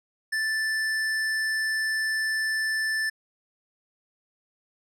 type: tone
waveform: square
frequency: 1760 Hz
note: A6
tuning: in tune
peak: -25 dBFS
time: 0.32-3.1 s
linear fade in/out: 10 ms
effects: low-pass 10000 Hz 12 dB/octave